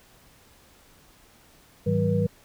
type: tone cluster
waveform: sine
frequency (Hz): 104.8 / 160.1 / 190.4 / 481.3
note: G#2 / D#3 / F#3 / B4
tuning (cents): +16 / +50 / +50 / -45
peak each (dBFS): -26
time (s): 1.86-2.27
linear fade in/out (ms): 10
effects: pink hiss -56 dBFS RMS until 2.44 s